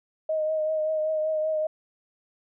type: tone with vibrato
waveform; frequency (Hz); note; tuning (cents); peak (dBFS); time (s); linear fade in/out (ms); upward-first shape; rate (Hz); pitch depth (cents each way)
sine; 624; D#5; +5; -23; 0.29-1.67; 5; triangle; 5.2; 29
effects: none